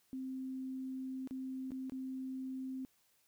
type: tone with dropouts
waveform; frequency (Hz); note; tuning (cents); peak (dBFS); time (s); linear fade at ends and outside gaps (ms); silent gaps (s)
sine; 261.6; C4; 0; -39; 0.13-2.85; 0; 1.274-1.309 / 1.707-1.718 / 1.897-1.921
effects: white hiss -73 dBFS RMS until 3.27 s